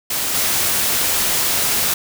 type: noise with level steps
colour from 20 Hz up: white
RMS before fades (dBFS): -21 / -18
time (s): 0.1-1.94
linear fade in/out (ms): 5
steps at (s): 0.34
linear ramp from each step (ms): 5
effects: none